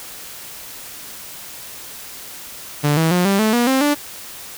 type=tone with pitch steps; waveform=sawtooth; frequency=146.83 / 161.98 / 178.69 / 197.13 / 217.5 / 239.9 / 264.7 / 292 Hz; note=D3 / E3 / F3 / G3 / A3 / A#3 / C4 / D4; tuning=0 / -30 / +40 / +10 / -20 / +50 / +20 / -10 cents; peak=-10 dBFS; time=2.83-3.95 s; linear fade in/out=20 ms; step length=140 ms; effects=white hiss -35 dBFS RMS until 4.57 s